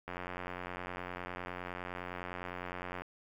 click train, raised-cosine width 0.5 ms, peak -25 dBFS, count 265, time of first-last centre 0.08-3.02 s, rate 89.8 Hz, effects 10-bit

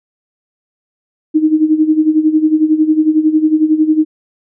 sine tone with tremolo, 311.1 Hz, D#4, in tune, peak -5 dBFS, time 1.34-4.05 s, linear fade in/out 20 ms, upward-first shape sine, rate 11 Hz, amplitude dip 75%, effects none

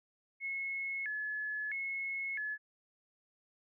sine tone with vibrato, 1931 Hz, B6, 39 cents flat, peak -35 dBFS, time 0.4-2.58 s, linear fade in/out 50 ms, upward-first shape square, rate 0.76 Hz, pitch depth 210 cents each way, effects none

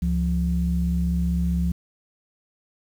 sine tone pair together, 69.6 / 174.17 Hz, C#2 / F3, +8 / -4 cents, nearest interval octave + major third, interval 1588 cents, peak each -22 dBFS, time 0.02-1.72 s, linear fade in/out 5 ms, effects tanh soft clip ceiling -12 dBFS + 8-bit

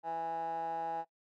15% pulse tone with band-pass filter, 164.81 Hz, E3, in tune, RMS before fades -37 dBFS, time 0.03-1.05 s, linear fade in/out 50 ms, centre 840 Hz, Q 9.3, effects noise-tail reverb RT60 0.1 s tail -20 dB re dry

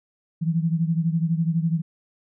sine beating tone pair, 162.3 / 174.3 Hz, E3 / F3, -27 / -3 cents, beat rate 12 Hz, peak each -21 / -25 dBFS, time 0.41-1.82 s, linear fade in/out 20 ms, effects none

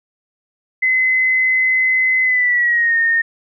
sine tone with pitch glide, 2039 to 1837.6 Hz, C7 to A#6, -45 to -25 cents, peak -12 dBFS, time 0.82-3.22 s, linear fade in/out 10 ms, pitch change -180 cents, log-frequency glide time 2.23-2.97 s, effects none

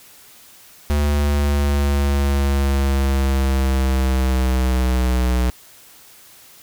square linear sweep, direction down, 73.42 to 61.74 Hz, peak -16 dBFS, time 0.9-5.5 s, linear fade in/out 0 ms, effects white hiss -46 dBFS RMS until 6.62 s

